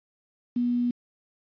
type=tone with quantisation; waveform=sine; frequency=242.7 Hz; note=B3; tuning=30 cents flat; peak=-22 dBFS; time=0.56-0.91 s; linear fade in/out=5 ms; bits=8; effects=resampled to 11025 Hz